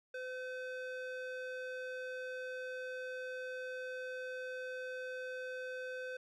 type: tone with band-pass filter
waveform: square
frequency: 510 Hz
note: C5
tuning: 44 cents flat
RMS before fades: -43 dBFS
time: 0.14-6.17 s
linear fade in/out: 5 ms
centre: 1200 Hz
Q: 1.2
effects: none